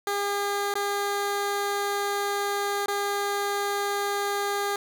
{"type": "tone with dropouts", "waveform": "15% pulse", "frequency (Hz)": 404.3, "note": "G#4", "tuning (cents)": -46, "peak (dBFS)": -19, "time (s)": [0.07, 4.76], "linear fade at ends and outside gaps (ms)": 2, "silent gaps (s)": [[0.74, 0.754], [2.86, 2.882]], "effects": []}